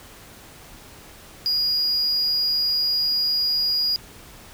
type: tone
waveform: triangle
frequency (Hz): 4876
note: D#8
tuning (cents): -36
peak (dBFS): -18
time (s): 1.46-3.96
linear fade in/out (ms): 0
effects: pink hiss -45 dBFS RMS until 4.53 s